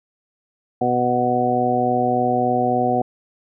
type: harmonic tone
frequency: 123.47 Hz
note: B2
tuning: in tune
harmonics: 1 / 2 / 3 / 4 / 5 / 6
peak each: -29 / -23 / -26 / -24 / -26 / -19 dBFS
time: 0.81-3.02 s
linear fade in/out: 5 ms
effects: none